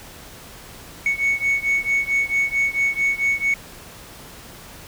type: beating tone pair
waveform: sine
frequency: 2217 / 2221.5 Hz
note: C#7 / C#7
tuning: 0 / +3 cents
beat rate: 4.5 Hz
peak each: -19 / -20 dBFS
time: 1.06-3.54 s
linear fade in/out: 2 ms
effects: tanh soft clip ceiling -14 dBFS + pink hiss -41 dBFS RMS until 4.87 s